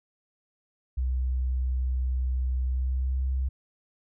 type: tone with pitch glide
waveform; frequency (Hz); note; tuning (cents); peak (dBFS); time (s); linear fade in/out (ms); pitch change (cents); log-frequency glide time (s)
sine; 63.6 to 65.39; C2 to C2; -48 to 0; -24; 0.97-3.49; 10; +48; 2.65-3.24
effects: none